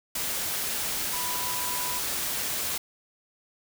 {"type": "tone in noise", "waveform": "sine", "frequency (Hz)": 987.8, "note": "B5", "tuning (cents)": 0, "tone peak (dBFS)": -35, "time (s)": [1.13, 1.99], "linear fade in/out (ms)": 5, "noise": "white", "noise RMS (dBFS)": -30, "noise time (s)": [0.15, 2.78], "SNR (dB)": -8, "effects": []}